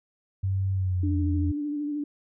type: tone with pitch glide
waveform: sine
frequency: 96.1 to 85.62 Hz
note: G2 to F2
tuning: -34 to -34 cents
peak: -23 dBFS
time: 0.43-1.52 s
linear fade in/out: 10 ms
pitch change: -200 cents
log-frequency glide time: 0.73-1.22 s
type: tone with vibrato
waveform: sine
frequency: 293.7 Hz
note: D4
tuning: in tune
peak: -27 dBFS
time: 1.03-2.04 s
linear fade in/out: 5 ms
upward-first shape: sine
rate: 13 Hz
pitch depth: 31 cents each way
effects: none